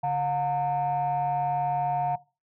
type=tone cluster; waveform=sine; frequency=142.5 / 716 / 914 Hz; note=C#3 / F5 / A#5; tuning=+48 / +43 / -34 cents; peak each=-32 / -25 / -29 dBFS; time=0.03-2.16 s; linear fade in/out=10 ms; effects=noise-tail reverb RT60 0.3 s tail -20 dB re dry + tanh soft clip ceiling -19 dBFS